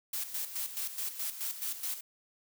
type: noise with tremolo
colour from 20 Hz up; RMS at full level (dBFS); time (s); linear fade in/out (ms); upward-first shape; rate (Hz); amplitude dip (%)
blue; -35; 0.13-2.01; 5; square; 4.7; 65
effects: none